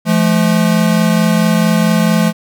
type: tone pair together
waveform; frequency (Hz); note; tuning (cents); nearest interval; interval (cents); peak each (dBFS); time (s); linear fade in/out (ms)
square; 171.3 / 215.8; F3 / A3; -33 / -33; major third; 400; -13; 0.05-2.33; 50
effects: none